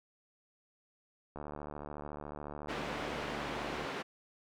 click train, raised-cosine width 1 ms, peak -29 dBFS, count 185, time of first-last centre 1.36-3.85 s, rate 73.9 Hz
pink band-pass noise, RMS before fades -40 dBFS, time 2.68-4.03 s, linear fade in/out 20 ms, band 250 to 2800 Hz, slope 12 dB/octave
effects none

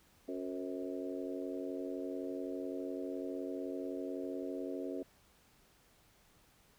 harmonic tone with a mistuned harmonic, 91.8 Hz, F#2, 13 cents flat, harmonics 3 / 4 / 5 / 6 / 7, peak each -41 / -43 / -45 / -47 / -48 dBFS, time 0.28-5.03 s, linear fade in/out 5 ms, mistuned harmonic 6, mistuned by -51 cents, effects pink hiss -67 dBFS RMS until 6.78 s

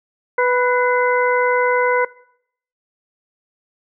harmonic tone with a mistuned harmonic, 494.7 Hz, B4, 3 cents sharp, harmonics 1 / 2 / 3 / 4, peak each -16 / -19 / -21 / -22 dBFS, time 0.38-2.05 s, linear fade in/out 5 ms, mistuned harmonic 4, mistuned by +56 cents, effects noise-tail reverb RT60 0.7 s tail -22 dB re dry

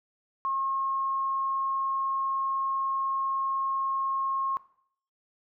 sine tone, 1079 Hz, C#6, 47 cents flat, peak -26 dBFS, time 0.45-4.57 s, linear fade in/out 0 ms, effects noise-tail reverb RT60 0.6 s tail -17 dB re dry

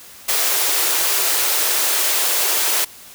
white high-pass noise, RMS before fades -18 dBFS, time 0.28-2.85 s, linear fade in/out 10 ms, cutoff 330 Hz, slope 48 dB/octave, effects white hiss -41 dBFS RMS until 3.14 s

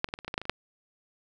clicks, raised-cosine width 0.3 ms, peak -9 / -27 / -14 / -26 / -23 / -20 / -16 / -12 / -22 / -26 / -7 dBFS, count 11, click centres 0.044 / 0.088 / 0.139 / 0.189 / 0.247 / 0.28 / 0.341 / 0.379 / 0.416 / 0.454 / 0.496 s, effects none

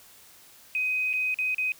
sine tone with dropouts, 2512 Hz, D#7, 16 cents sharp, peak -24 dBFS, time 0.75-1.72 s, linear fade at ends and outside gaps 1 ms, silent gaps 1.131-1.136 / 1.343-1.387 / 1.546-1.582 s, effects white hiss -53 dBFS RMS until 1.79 s

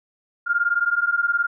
sine beating tone pair, 1396.9 / 1415.9 Hz, F6 / F6, 0 / +23 cents, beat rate 19 Hz, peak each -21 dBFS, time 0.46-1.47 s, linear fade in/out 20 ms, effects none

